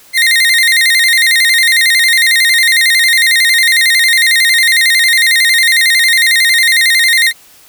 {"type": "tone with vibrato", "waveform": "30% pulse", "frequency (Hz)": 1966, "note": "B6", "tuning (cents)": -8, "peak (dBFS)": -4, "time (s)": [0.13, 7.33], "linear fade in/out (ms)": 50, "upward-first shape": "square", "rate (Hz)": 11, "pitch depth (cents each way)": 100, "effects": ["white hiss -42 dBFS RMS until 7.68 s"]}